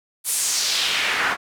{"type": "noise with band-pass filter sweep", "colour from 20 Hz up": "pink", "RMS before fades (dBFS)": -22, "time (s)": [0.24, 1.37], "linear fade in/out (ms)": 50, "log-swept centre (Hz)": [11000, 1300], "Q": 1.9, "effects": []}